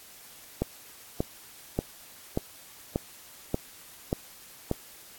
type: click train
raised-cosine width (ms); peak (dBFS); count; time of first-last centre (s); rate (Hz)
2; -12; 8; 0.62-4.714; 1.71
effects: white hiss -50 dBFS RMS until 5.18 s + AAC 64 kbps